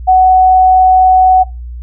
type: tone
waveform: sine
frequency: 746 Hz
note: F#5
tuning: 14 cents sharp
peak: -3 dBFS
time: 0.07-1.44 s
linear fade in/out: 20 ms
effects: noise-tail reverb RT60 0.2 s tail -19 dB re dry + added 60 Hz sine -22 dBFS peak until 1.82 s